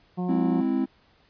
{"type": "harmonic tone", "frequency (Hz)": 180, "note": "F#3", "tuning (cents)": -47, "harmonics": [1, 2, 3, 4, 5, 6], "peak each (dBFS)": [-26, -34, -45, -37, -43, -46], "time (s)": [0.17, 0.62], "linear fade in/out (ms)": 20}
{"type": "chord", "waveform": "triangle", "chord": "Ab augmented", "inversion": "none", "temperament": "equal", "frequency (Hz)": [207.7, 261.6, 329.6], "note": ["Ab3", "C4", "E4"], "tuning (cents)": [0, 0, 0], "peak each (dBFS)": [-27, -22, -26], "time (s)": [0.28, 0.86], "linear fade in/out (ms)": 20}
{"effects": ["pink hiss -61 dBFS RMS until 1.29 s", "resampled to 11025 Hz"]}